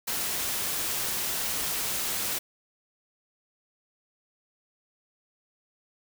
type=noise; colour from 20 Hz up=white; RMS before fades=-30 dBFS; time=0.07-2.39 s; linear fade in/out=10 ms; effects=none